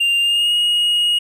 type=tone with pitch glide; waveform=triangle; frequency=2792 to 2879 Hz; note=F7 to F#7; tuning=-1 to -48 cents; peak=-12 dBFS; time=0-1.19 s; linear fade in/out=10 ms; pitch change=+53 cents; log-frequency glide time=0.2-0.54 s; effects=none